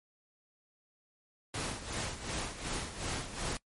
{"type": "noise with tremolo", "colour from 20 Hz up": "pink", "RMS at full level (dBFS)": -35, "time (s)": [1.54, 3.57], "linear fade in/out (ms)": 2, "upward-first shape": "sine", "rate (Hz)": 2.7, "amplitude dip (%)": 70, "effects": ["noise-tail reverb RT60 0.1 s tail -22 dB re dry", "MP3 48 kbps"]}